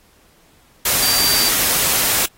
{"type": "tone in noise", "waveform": "sine", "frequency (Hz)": 4681, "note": "D8", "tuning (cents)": -7, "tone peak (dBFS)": -17, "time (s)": [1.02, 1.49], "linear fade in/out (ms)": 5, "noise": "white", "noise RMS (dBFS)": -17, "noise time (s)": [0.85, 2.26], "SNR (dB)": -3, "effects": ["pink hiss -54 dBFS RMS until 2.37 s", "AAC 48 kbps"]}